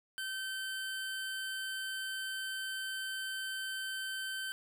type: tone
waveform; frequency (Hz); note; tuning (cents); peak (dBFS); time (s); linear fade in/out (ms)
25% pulse; 1544; G6; -27; -33; 0.18-4.52; 0
effects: none